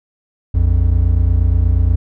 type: tone pair together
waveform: triangle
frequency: 58.88 / 87.31 Hz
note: A#1 / F2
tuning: +18 / 0 cents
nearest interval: perfect fifth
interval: 682 cents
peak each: -11 dBFS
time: 0.54-1.96 s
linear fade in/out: 10 ms
effects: none